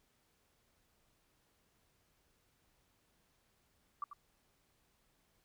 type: tone with echo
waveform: sine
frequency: 1164 Hz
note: D6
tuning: 16 cents flat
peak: -36 dBFS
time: 4.02-4.04 s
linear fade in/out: 2 ms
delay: 92 ms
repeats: 1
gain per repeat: -10 dB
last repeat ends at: 4.132 s
effects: pink hiss -75 dBFS RMS until 5.44 s